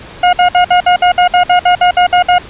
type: tone bursts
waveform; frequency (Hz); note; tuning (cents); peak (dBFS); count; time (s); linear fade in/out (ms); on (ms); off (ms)
40% pulse; 717; F5; +45; -4; 14; 0.23-2.384; 5; 100; 58
effects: pink hiss -32 dBFS RMS until 2.49 s + resampled to 8000 Hz